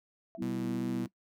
sine tone with exponential decay, 662 Hz, E5, 7 cents sharp, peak -38 dBFS, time 0.35-0.44 s, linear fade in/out 0 ms, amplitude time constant 18 ms
sine chord, E minor, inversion first, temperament equal with one note detuned, 191.52 / 246.9 / 329.6 Hz, G3 / B3 / E4, -40 / 0 / 0 cents, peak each -36 dBFS, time 0.37-1.08 s, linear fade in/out 50 ms
sawtooth tone with vibrato, 123 Hz, B2, 7 cents flat, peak -36 dBFS, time 0.42-1.06 s, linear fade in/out 0 ms, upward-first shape sine, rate 2.8 Hz, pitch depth 23 cents each way
effects noise-tail reverb RT60 0.1 s tail -19 dB re dry

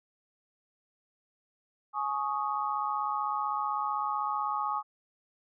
sine chord, Ab suspended fourth, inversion none, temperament equal with one note detuned, 841.7 / 1108.7 / 1244.5 Hz, Ab5 / Db6 / Eb6, +23 / 0 / 0 cents, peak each -33 dBFS, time 1.93-4.83 s, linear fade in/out 50 ms, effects none

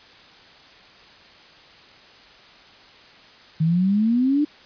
sine exponential sweep, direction up, 155.1 to 303.8 Hz, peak -16 dBFS, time 3.6-4.45 s, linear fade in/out 10 ms, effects white hiss -48 dBFS RMS until 4.65 s + resampled to 11025 Hz

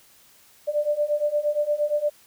sine beating tone pair, 587.3 / 595.9 Hz, D5 / D5, 0 / +25 cents, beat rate 8.6 Hz, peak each -25 / -23 dBFS, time 0.67-2.1 s, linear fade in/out 20 ms, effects white hiss -55 dBFS RMS until 2.26 s

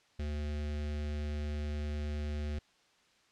square tone with notch filter, 74.2 Hz, D2, 18 cents sharp, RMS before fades -36 dBFS, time 0.19-2.59 s, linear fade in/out 5 ms, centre 1000 Hz, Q 1.2, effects white hiss -67 dBFS RMS until 3.31 s + low-pass 5000 Hz 12 dB/octave

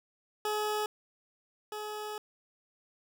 20% pulse tone pair in turn, 423.7 / 423.7 Hz, G#4 / G#4, +35 / +35 cents, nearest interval unison, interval 0 cents, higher neither, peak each -25 / -32 dBFS, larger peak first, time 0.45-0.86 / 1.72-2.18 s, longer second, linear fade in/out 2 ms, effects none

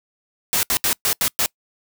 white noise bursts at uneven times, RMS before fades -19 dBFS, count 6, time 0.53-0.63 / 0.7-0.77 / 0.84-0.93 / 1.05-1.13 / 1.21-1.28 / 1.39-1.46 s, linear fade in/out 0 ms, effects noise-tail reverb RT60 0.1 s tail -25 dB re dry

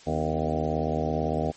harmonic tone with a mistuned harmonic, 77.78 Hz, D#2, in tune, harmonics 1 / 2 / 3 / 4 / 5 / 6 / 7 / 8 / 9 / 10, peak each -33 / -31 / -32 / -36 / -35 / -32 / -36 / -33 / -33 / -36 dBFS, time 0.06-1.52 s, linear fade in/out 20 ms, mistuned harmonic 3, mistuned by +81 cents, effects white hiss -51 dBFS RMS until 1.56 s + MP3 32 kbps

